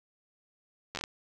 slowing click train, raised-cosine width 0.2 ms, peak -18 dBFS, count 6, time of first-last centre 0.95-1.039 s, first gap 10 ms, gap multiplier 1.29, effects none

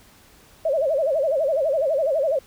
sine tone with vibrato, 590 Hz, D5, 8 cents sharp, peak -18 dBFS, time 0.65-2.39 s, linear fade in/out 5 ms, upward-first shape sine, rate 12 Hz, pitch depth 200 cents each way, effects pink hiss -52 dBFS RMS until 2.46 s

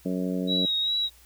harmonic tone, 92 Hz, F#2, 9 cents flat, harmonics 2 / 3 / 4 / 5 / 6 / 7, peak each -28 / -30 / -38 / -36 / -37 / -41 dBFS, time 0.05-0.66 s, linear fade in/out 10 ms
sine tone with vibrato, 3833 Hz, A#7, 47 cents sharp, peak -23 dBFS, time 0.47-1.1 s, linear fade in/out 50 ms, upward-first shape sine, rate 2.5 Hz, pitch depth 34 cents each way
effects added 60 Hz sine -56 dBFS peak until 1.25 s + white hiss -56 dBFS RMS until 1.25 s

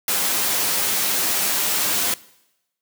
white noise with comb filter, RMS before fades -21 dBFS, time 0.08-2.14 s, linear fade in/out 2 ms, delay 9.9 ms, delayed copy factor +0.5, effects noise-tail reverb RT60 0.9 s tail -21 dB re dry + high-pass 150 Hz 12 dB/octave

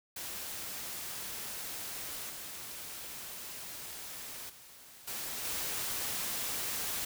white noise with level steps, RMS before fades -41 / -44 / -54 / -39 / -36 dBFS, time 0.16-7.05 s, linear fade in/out 5 ms, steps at 2.29 / 4.49 / 5.07 / 5.44 s, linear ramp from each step 10 ms, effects none

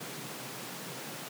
pink high-pass noise, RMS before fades -42 dBFS, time 0-1.29 s, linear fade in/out 10 ms, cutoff 120 Hz, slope 96 dB/octave, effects none

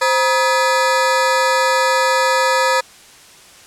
25% pulse ring-modulated tone, 740 Hz, F#5, in tune, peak -6 dBFS, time 0.01-2.81 s, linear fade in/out 10 ms, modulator 217 Hz, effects white hiss -43 dBFS RMS until 3.66 s + low-pass 9000 Hz 12 dB/octave

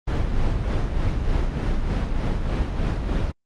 brown noise with tremolo, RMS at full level -20 dBFS, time 0.07-3.32 s, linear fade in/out 10 ms, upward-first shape sine, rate 3.3 Hz, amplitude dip 45%, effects low-pass 5000 Hz 12 dB/octave + Opus 32 kbps

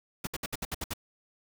pink noise bursts, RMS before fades -34 dBFS, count 8, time 0.24-0.936 s, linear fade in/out 5 ms, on 31 ms, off 64 ms, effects none

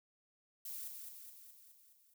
violet noise with echo, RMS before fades -45 dBFS, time 0.65-0.88 s, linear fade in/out 5 ms, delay 210 ms, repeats 6, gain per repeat -4 dB, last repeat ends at 2.14 s, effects none

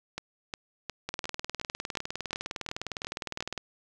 two click trains, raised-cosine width 0.2 ms, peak -16 / -17 dBFS, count 50 / 10, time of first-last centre 1.09-3.577 / 0.18-3.406 s, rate 19.7 / 2.79 Hz, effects none

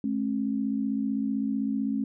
sine tone pair together, 214.2 / 269.9 Hz, A3 / C#4, -46 / -46 cents, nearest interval major third, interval 400 cents, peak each -28 dBFS, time 0.04-2.04 s, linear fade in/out 2 ms, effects none

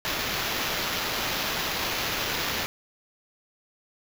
white noise with sample-and-hold, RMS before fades -29 dBFS, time 0.05-2.66 s, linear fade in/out 0 ms, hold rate 8820 Hz, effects none

